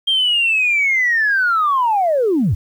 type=linear sweep; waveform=sine; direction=down; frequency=3208 to 71.6 Hz; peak=-12 dBFS; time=0.07-2.55 s; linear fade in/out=10 ms; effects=tanh soft clip ceiling -8 dBFS + 8-bit